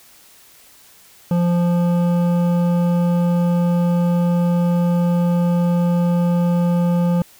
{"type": "tone with hard clipping", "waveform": "triangle", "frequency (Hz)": 173.9, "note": "F3", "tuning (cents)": -7, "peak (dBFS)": -16, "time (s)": [1.31, 7.22], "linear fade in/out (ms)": 2, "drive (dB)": 15, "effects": ["white hiss -48 dBFS RMS until 7.39 s"]}